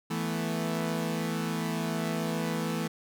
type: chord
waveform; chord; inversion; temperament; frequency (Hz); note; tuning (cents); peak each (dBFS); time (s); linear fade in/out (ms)
sawtooth; E suspended fourth; none; equal; 164.81 / 220 / 246.9; E3 / A3 / B3; 0 / 0 / 0; -28 / -29 / -33; 0.1-2.88; 10
effects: none